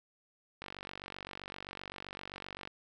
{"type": "click train", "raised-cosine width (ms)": 0.3, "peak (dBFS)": -26, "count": 99, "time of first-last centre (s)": [0.62, 2.675], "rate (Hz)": 47.7, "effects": []}